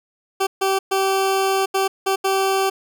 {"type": "tone bursts at uneven times", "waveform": "20% pulse", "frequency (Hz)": 386.5, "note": "G4", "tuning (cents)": -24, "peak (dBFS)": -12, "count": 6, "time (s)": [[0.4, 0.47], [0.61, 0.79], [0.91, 1.66], [1.74, 1.88], [2.06, 2.16], [2.24, 2.7]], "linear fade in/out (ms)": 10, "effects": []}